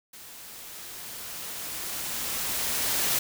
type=noise with level ramp; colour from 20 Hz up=white; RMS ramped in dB=-46 to -25 dBFS; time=0.13-3.19 s; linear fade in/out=5 ms; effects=none